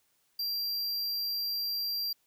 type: tone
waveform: square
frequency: 4738 Hz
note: D8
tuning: 14 cents sharp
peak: -31 dBFS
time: 0.39-2.13 s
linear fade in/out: 5 ms
effects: white hiss -72 dBFS RMS until 2.26 s